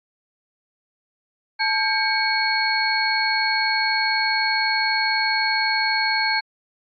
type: tone cluster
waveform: sine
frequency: 875 / 1600 / 2232 / 4322 Hz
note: A5 / G6 / C#7 / C#8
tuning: -10 / +35 / +11 / -45 cents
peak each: -24 dBFS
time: 1.59-6.41 s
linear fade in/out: 20 ms
effects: AAC 64 kbps